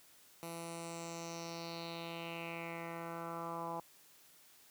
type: tone with low-pass filter sweep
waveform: 10% pulse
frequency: 167.6 Hz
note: E3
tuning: 29 cents sharp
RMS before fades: -44 dBFS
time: 0.43-3.8 s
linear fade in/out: 0 ms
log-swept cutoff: 12000 to 940 Hz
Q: 3.8
effects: white hiss -63 dBFS RMS until 4.7 s + high-pass 80 Hz 12 dB/octave